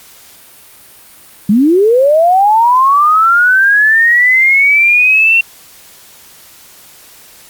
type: linear sweep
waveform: sine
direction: up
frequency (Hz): 191.1 to 2733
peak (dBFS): -5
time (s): 1.49-5.41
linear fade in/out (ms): 5
effects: white hiss -39 dBFS RMS until 7.49 s + Opus 48 kbps